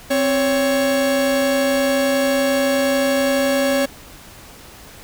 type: tone pair together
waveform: 45% pulse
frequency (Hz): 263.8 / 559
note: C4 / C#5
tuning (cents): +14 / +14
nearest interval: octave + minor second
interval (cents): 1300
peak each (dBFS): -20 / -17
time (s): 0.1-3.86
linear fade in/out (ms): 10
effects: pink hiss -41 dBFS RMS until 5.03 s